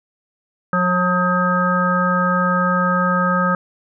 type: harmonic tone with a mistuned harmonic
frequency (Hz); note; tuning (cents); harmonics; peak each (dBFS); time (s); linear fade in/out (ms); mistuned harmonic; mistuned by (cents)
180.3; F#3; -45; 1 / 3 / 5 / 7 / 9; -19 / -23 / -28 / -18 / -23; 0.73-3.55; 2; 9; -31
effects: none